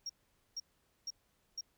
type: tone bursts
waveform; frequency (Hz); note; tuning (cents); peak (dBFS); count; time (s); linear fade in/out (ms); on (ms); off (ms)
sine; 5588; F8; 0; -36; 4; 0.06-1.61; 5; 35; 470
effects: tanh soft clip ceiling -35 dBFS + pink hiss -75 dBFS RMS until 1.77 s